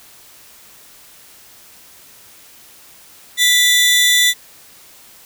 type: tone pair together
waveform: sawtooth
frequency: 1975.5 / 3527 Hz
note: B6 / A7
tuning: 0 / +3 cents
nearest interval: minor seventh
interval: 1003 cents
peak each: -10 dBFS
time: 3.37-4.34 s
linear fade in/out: 50 ms
effects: white hiss -44 dBFS RMS until 5.25 s